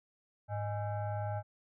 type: tone with frequency modulation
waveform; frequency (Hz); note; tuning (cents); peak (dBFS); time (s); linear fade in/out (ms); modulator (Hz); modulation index
sine; 104.7; G#2; +15; -33; 0.48-1.43; 50; 722; 0.94
effects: none